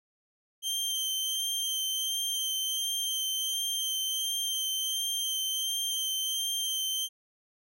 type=tone with vibrato; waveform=sawtooth; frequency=3139 Hz; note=G7; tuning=2 cents sharp; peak=-26 dBFS; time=0.62-7.09 s; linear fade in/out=50 ms; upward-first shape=sine; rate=1.4 Hz; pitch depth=18 cents each way; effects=none